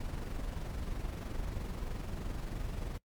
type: noise with amplitude modulation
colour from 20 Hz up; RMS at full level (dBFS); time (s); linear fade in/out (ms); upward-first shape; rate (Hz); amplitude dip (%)
brown; -36; 0-2.98; 5; sine; 23.1; 45
effects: noise-tail reverb RT60 0.1 s tail -21 dB re dry + MP3 96 kbps